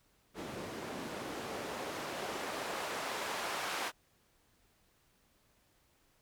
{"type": "noise with band-pass filter sweep", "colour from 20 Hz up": "white", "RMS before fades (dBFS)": -40, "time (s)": [0.34, 3.92], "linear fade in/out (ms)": 50, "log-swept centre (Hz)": [240, 1000], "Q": 0.75, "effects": ["pink hiss -71 dBFS RMS until 6.21 s"]}